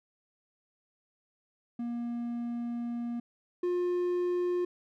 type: tone pair in turn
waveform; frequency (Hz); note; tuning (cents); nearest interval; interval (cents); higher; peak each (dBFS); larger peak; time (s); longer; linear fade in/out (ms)
triangle; 237.3 / 355.5; A#3 / F4; +31 / +31; perfect fifth; 700; second; -30 / -25; second; 1.79-3.2 / 3.63-4.65; first; 5
effects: none